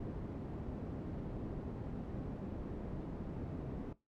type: low-pass noise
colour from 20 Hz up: white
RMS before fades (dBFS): -43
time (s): 0-3.93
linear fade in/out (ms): 5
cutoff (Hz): 270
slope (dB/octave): 12
effects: noise-tail reverb RT60 0.2 s tail -17 dB re dry